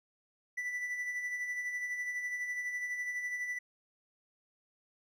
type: tone with tremolo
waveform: triangle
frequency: 1975.5 Hz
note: B6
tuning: in tune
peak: -31 dBFS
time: 0.57-3.59 s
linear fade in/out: 10 ms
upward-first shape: sine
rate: 12 Hz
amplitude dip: 45%
effects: none